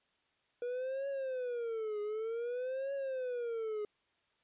triangle tone with vibrato, 480.5 Hz, B4, 48 cents flat, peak -33 dBFS, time 0.62-3.85 s, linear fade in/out 2 ms, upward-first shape triangle, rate 0.54 Hz, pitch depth 260 cents each way, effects white hiss -75 dBFS RMS until 4.43 s + resampled to 8000 Hz

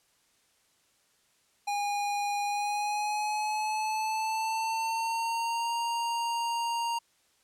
square tone with pitch glide, 817 to 933.1 Hz, G#5 to A#5, -29 to +1 cents, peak -29 dBFS, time 1.67-6.99 s, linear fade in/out 10 ms, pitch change +230 cents, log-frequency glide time 2.44-5.72 s, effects white hiss -68 dBFS RMS until 7.43 s + low-pass 10000 Hz 12 dB/octave

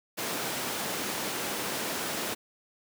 pink high-pass noise, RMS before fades -33 dBFS, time 0.17-2.35 s, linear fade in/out 20 ms, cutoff 240 Hz, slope 12 dB/octave, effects none

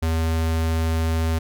square tone, 81.2 Hz, E2, 26 cents flat, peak -20 dBFS, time 0.02-1.39 s, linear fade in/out 10 ms, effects none

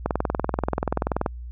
click train, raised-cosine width 1 ms, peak -8 dBFS, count 26, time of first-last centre 0.06-1.262 s, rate 20.8 Hz, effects added 60 Hz sine -33 dBFS peak until 1.51 s

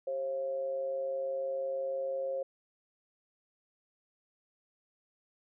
sine tone with amplitude modulation, 537 Hz, C5, 45 cents sharp, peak -29 dBFS, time 0.07-2.43 s, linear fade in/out 5 ms, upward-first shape sine, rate 146 Hz, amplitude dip 55%, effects none

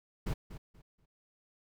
brown noise with echo, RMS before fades -33 dBFS, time 0.26-0.34 s, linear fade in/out 10 ms, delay 240 ms, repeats 3, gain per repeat -12 dB, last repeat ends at 1.06 s, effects none

